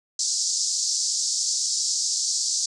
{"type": "band-pass noise", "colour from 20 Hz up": "pink", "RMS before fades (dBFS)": -25, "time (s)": [0.19, 2.66], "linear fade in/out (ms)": 5, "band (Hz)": [4700, 7700], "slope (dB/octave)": 48, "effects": ["resampled to 24000 Hz"]}